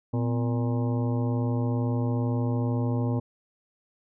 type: harmonic tone with a mistuned harmonic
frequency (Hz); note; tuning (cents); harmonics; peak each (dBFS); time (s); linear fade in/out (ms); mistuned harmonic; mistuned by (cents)
117.8; A#2; +19; 1 / 2 / 3 / 4 / 5 / 7 / 8 / 9; -25 / -29 / -38 / -36 / -39 / -41 / -45 / -47; 0.13-3.2; 10; 2; +110
effects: none